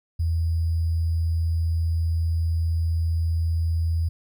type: tone with sample-and-hold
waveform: sine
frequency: 82.41 Hz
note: E2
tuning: in tune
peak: -20 dBFS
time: 0.19-4.09 s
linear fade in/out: 10 ms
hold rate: 4900 Hz
effects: none